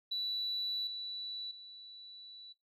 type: tone with level steps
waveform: sine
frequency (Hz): 3951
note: B7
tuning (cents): 0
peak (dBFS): -32 / -38 / -48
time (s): 0.11-2.53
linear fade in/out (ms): 10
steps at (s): 0.87 / 1.51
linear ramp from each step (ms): 2
effects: noise-tail reverb RT60 0.2 s tail -17 dB re dry + tanh soft clip ceiling -29 dBFS